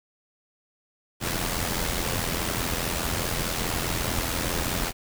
pink noise with amplitude modulation, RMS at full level -25 dBFS, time 1.2-4.93 s, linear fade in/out 50 ms, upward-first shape sine, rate 84.8 Hz, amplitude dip 60%, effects none

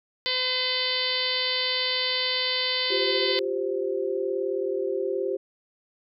harmonic tone, 509 Hz, C5, 48 cents flat, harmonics 1 / 2 / 3 / 4 / 5 / 6 / 7 / 8 / 9 / 10, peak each -34 / -38 / -41 / -31 / -39 / -30 / -31 / -32 / -30 / -42 dBFS, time 0.26-3.39 s, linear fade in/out 0 ms
sine chord, F suspended second, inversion none, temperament equal with one note detuned, 353.1 / 392 / 523.3 Hz, F4 / G4 / C5, +19 / 0 / 0 cents, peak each -31 / -27 / -30 dBFS, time 2.9-5.37 s, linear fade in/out 10 ms
effects none

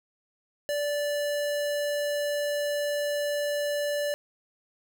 square tone, 583 Hz, D5, 13 cents flat, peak -27 dBFS, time 0.69-4.14 s, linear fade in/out 0 ms, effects none

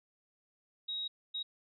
sine tone bursts at uneven times, 3799 Hz, A#7, 32 cents sharp, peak -35 dBFS, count 2, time 0.88-1.08 / 1.34-1.43 s, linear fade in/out 10 ms, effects none

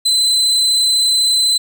35% pulse tone, 4042 Hz, B7, 39 cents sharp, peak -10 dBFS, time 0.05-1.58 s, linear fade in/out 10 ms, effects none

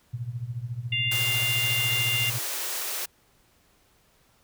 sine tone with tremolo, 119.9 Hz, A#2, 49 cents sharp, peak -26 dBFS, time 0.13-2.39 s, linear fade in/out 10 ms, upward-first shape triangle, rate 14 Hz, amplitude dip 90%
harmonic tone, 698.5 Hz, F5, in tune, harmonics 3 / 4 / 5, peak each -31 / -25 / -36 dBFS, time 0.92-2.3 s, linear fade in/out 5 ms
white high-pass noise, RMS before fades -31 dBFS, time 1.11-3.06 s, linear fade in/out 10 ms, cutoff 310 Hz, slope 96 dB/octave
effects pink hiss -63 dBFS RMS until 4.43 s

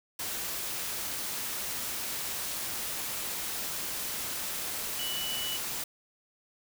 sine tone in noise, 2960 Hz, F#7, in tune, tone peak -34 dBFS, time 4.99-5.57 s, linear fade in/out 5 ms, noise white, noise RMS -35 dBFS, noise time 0.19-5.84 s, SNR -2 dB, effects none

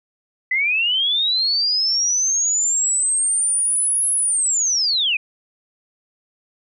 sine linear two-way sweep, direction up then down, 1985 to 10730 to 2401 Hz, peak -16 dBFS, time 0.51-5.17 s, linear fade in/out 5 ms, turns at 4.11 s, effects none

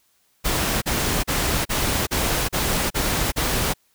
pink noise bursts, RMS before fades -22 dBFS, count 8, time 0.44-3.739 s, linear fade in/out 20 ms, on 380 ms, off 37 ms, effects white hiss -64 dBFS RMS until 3.94 s

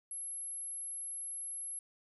sine tone, 11070 Hz, F9, 16 cents flat, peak -39 dBFS, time 0.11-1.79 s, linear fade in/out 2 ms, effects none

